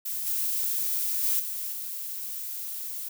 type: noise with level steps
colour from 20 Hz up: violet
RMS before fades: -32 / -28 / -25 / -33 / -35 dBFS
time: 0.05-3.09 s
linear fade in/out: 10 ms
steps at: 0.26 / 1.23 / 1.39 / 1.72 s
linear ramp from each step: 10 ms
effects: none